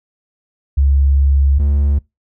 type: tone pair in turn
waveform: sine / triangle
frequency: 69.3 / 71.25 Hz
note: C#2 / C#2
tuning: 0 / +48 cents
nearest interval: unison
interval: 48 cents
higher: second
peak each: -9 dBFS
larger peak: neither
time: 0.77-1.59 / 1.59-1.99 s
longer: first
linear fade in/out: 10 ms
effects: noise-tail reverb RT60 0.2 s tail -23 dB re dry